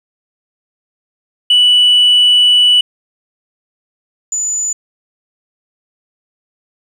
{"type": "tone pair in turn", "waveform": "sine", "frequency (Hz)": [2960, 6989], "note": ["F#7", "A8"], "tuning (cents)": [0, -13], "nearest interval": "octave + minor third", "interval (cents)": 1487, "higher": "second", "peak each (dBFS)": [-4, -14], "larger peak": "first", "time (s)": [[1.5, 2.81], [4.32, 4.73]], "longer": "first", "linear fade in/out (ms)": 5, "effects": ["tanh soft clip ceiling -3 dBFS", "7-bit"]}